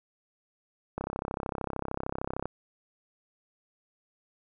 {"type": "click train", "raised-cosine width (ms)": 1, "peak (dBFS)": -18, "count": 50, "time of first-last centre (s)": [0.98, 2.456], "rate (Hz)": 33.2, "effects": []}